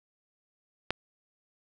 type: click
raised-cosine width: 0.3 ms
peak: -11 dBFS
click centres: 0.906 s
effects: none